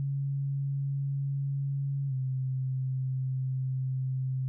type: tone with pitch glide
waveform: sine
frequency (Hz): 138.59 to 130.81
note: C#3 to C3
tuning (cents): 0 to 0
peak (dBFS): -28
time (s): 0-4.48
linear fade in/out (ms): 0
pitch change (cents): -100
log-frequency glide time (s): 2.08-2.13
effects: none